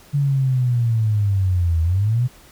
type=linear two-way sweep; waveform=sine; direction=down then up; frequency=144.5 to 80.1 to 128.3 Hz; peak=-15 dBFS; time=0.13-2.28 s; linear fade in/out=20 ms; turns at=1.82 s; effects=pink hiss -48 dBFS RMS until 2.51 s

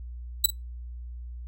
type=tone with echo; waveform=15% pulse; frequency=3951 Hz; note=B7; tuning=in tune; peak=-8 dBFS; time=0.44-0.46 s; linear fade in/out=5 ms; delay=45 ms; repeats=1; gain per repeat=-13 dB; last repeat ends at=0.505 s; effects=noise-tail reverb RT60 0.2 s tail -25 dB re dry + added 60 Hz sine -36 dBFS peak until 1.47 s

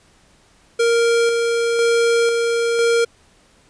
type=tone with tremolo; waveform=square; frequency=466.2 Hz; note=A#4; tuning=in tune; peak=-14 dBFS; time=0.79-3.05 s; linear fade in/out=10 ms; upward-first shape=square; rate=1 Hz; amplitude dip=30%; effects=pink hiss -54 dBFS RMS until 3.69 s + resampled to 22050 Hz

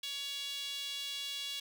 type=tone with high-pass filter; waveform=sawtooth; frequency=562 Hz; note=C#5; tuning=24 cents sharp; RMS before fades=-40 dBFS; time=0.03-1.6 s; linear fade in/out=5 ms; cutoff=3300 Hz; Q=4.2; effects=none

